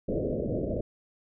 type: low-pass noise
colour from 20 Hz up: white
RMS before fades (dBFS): -30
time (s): 0.08-0.81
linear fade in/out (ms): 5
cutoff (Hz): 620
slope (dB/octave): 96
effects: none